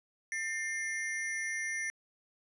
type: ring-modulated tone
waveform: square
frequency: 1956 Hz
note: B6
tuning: 17 cents flat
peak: -31 dBFS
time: 0.32-1.9 s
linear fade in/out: 0 ms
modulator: 155 Hz
effects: resampled to 24000 Hz